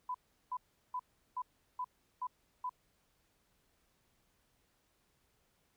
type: tone bursts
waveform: sine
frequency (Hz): 1000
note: B5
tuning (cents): +21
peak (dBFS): -35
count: 7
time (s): 0.09-2.695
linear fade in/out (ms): 5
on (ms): 55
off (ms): 370
effects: pink hiss -75 dBFS RMS until 5.76 s